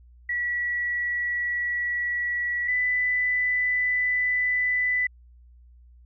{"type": "tone pair in turn", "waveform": "sine", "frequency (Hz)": [1938, 1992.5], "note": ["B6", "B6"], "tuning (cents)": [-33, 15], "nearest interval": "unison", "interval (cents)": 48, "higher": "second", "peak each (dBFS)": [-24, -21], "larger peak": "second", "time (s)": [[0.29, 2.68], [2.68, 5.07]], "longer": "neither", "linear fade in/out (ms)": 5, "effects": ["added 60 Hz sine -49 dBFS peak until 6.05 s"]}